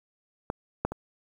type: clicks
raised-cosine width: 1 ms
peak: -15 / -11 / -20 dBFS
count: 3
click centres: 0.501 / 0.85 / 0.92 s
effects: 8-bit